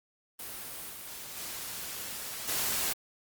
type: noise with level steps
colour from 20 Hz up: white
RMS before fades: -41 / -43 / -39 / -31 dBFS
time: 0.39-2.93 s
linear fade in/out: 5 ms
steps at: 0.89 / 1.36 / 2.48 s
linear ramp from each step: 10 ms
effects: Opus 32 kbps